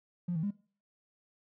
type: tone with pitch steps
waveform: triangle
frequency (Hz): 175.5 / 159.3 / 203.7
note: F3 / D#3 / G#3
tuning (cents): +9 / +41 / -33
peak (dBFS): -26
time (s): 0.28-0.508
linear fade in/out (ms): 10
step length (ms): 76
effects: noise-tail reverb RT60 0.4 s tail -23 dB re dry + tanh soft clip ceiling -28 dBFS